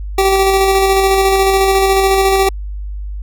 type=tone with tremolo; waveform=25% pulse; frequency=387 Hz; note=G4; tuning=22 cents flat; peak=-5 dBFS; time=0.18-2.49 s; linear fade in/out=5 ms; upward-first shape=square; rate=14 Hz; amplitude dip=25%; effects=added 50 Hz sine -21 dBFS peak until 3.22 s